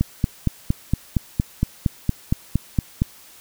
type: click train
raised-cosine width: 5 ms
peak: -5 dBFS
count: 14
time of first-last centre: 0.01-3.019 s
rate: 4.32 Hz
effects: white hiss -47 dBFS RMS until 3.4 s